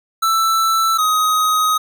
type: tone pair in turn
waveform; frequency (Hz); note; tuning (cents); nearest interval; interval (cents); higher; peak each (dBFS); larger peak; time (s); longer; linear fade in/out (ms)
square; 1325 / 1257.5; E6 / D#6; +9 / +18; minor second; 91; first; -14; neither; 0.22-0.98 / 0.98-1.78; second; 10
effects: none